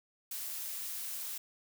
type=noise; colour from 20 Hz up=blue; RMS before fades=-40 dBFS; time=0.31-1.38 s; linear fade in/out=5 ms; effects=none